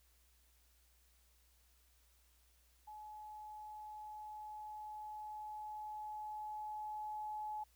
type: tone with level ramp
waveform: sine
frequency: 851 Hz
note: G#5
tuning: 42 cents sharp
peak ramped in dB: -49 to -40 dBFS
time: 2.87-7.64 s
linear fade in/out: 10 ms
effects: added 60 Hz sine -70 dBFS peak until 7.75 s + white hiss -73 dBFS RMS until 7.75 s